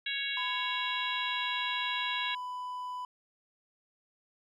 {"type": "harmonic tone", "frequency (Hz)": 554.4, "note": "C#5", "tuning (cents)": 0, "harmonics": [3, 4, 5, 6, 7], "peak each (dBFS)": [-38, -38, -38, -38, -38], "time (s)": [0.06, 2.35], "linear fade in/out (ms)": 5}
{"type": "tone with pitch glide", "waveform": "triangle", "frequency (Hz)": [1004, 996.5], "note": ["B5", "B5"], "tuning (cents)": [28, 15], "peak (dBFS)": -34, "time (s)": [0.37, 3.05], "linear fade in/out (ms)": 2, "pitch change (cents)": -13, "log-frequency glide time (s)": [1.15, 1.41]}
{"effects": []}